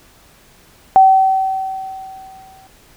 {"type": "tone with exponential decay", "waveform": "sine", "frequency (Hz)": 765, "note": "G5", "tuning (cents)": -42, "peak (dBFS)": -3, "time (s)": [0.96, 2.67], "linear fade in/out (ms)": 0, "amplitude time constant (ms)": 370, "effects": ["pink hiss -48 dBFS RMS until 2.96 s"]}